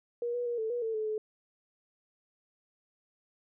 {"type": "tone with pitch steps", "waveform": "sine", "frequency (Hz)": [476.5, 486, 476.8, 441.7, 482.9, 447.5, 433.1, 430.6], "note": ["A#4", "B4", "A#4", "A4", "B4", "A4", "A4", "A4"], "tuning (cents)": [38, -28, 39, 7, -39, 29, -27, -37], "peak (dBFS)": -30, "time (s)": [0.22, 1.18], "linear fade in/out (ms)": 2, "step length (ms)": 120, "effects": []}